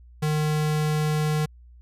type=tone; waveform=square; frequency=152.6 Hz; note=D#3; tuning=33 cents flat; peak=-22 dBFS; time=0.22-1.46 s; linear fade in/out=10 ms; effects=added 60 Hz sine -46 dBFS peak until 1.81 s + resampled to 32000 Hz